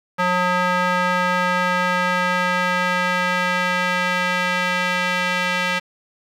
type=tone with band-pass filter sweep; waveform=square; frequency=180.4 Hz; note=F#3; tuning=44 cents flat; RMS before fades=-20 dBFS; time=0.18-5.8 s; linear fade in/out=20 ms; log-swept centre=1300 to 2200 Hz; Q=1.4; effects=8-bit